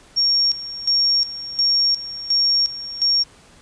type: tone with tremolo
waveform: sine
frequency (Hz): 5540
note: F8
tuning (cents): -15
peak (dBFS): -14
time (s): 0.16-3.24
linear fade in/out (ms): 20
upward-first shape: square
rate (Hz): 1.4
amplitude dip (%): 80
effects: pink hiss -49 dBFS RMS until 3.61 s + resampled to 22050 Hz